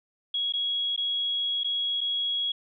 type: tone with dropouts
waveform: sine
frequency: 3322 Hz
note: G#7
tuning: in tune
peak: -25 dBFS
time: 0.34-2.52 s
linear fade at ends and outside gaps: 5 ms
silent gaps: 0.524-0.536 / 0.963-0.976 / 1.635-1.644 / 2.008-2.012 s
effects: none